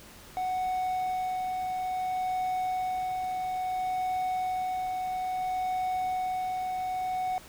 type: tone with tremolo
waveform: triangle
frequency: 741 Hz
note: F#5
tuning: 2 cents sharp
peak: -25 dBFS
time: 0.37-7.38 s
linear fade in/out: 0 ms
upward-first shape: sine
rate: 0.59 Hz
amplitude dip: 25%
effects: pink hiss -50 dBFS RMS until 7.48 s